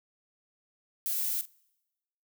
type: noise with echo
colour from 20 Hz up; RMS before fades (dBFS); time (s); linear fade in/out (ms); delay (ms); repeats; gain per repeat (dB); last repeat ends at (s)
violet; -31; 1.06-1.41; 0; 44; 1; -13; 1.454
effects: noise-tail reverb RT60 1.0 s tail -26 dB re dry